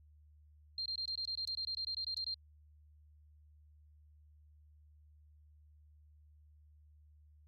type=tone bursts; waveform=sine; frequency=4186 Hz; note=C8; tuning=in tune; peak=-36 dBFS; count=16; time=0.78-2.343 s; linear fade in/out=2 ms; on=78 ms; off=21 ms; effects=added 75 Hz sine -60 dBFS peak until 7.47 s + AAC 48 kbps